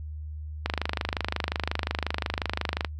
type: click train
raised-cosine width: 0.3 ms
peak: -10 dBFS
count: 57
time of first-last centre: 0.66-2.848 s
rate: 25.6 Hz
effects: noise-tail reverb RT60 0.1 s tail -26 dB re dry + added 76 Hz sine -34 dBFS peak until 2.99 s

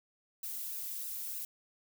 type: noise with flanger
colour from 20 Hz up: violet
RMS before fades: -40 dBFS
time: 0.43-1.45 s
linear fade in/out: 2 ms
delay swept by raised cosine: 0.88 to 2.68 ms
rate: 3.2 Hz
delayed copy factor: -0.95
effects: none

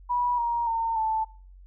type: tone with pitch steps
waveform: sine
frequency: 975 / 942.3 / 910.8 / 880.2 Hz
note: B5 / A#5 / A#5 / A5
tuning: -23 / +18 / -40 / 0 cents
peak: -23 dBFS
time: 0.09-1.25 s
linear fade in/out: 20 ms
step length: 290 ms
effects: noise-tail reverb RT60 0.4 s tail -21 dB re dry + added 46 Hz sine -46 dBFS peak until 1.66 s

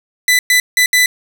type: tone bursts at uneven times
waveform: sawtooth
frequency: 1995 Hz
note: B6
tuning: 17 cents sharp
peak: -5 dBFS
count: 4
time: 0.28-0.39 / 0.5-0.6 / 0.77-0.86 / 0.93-1.06 s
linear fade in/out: 2 ms
effects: none

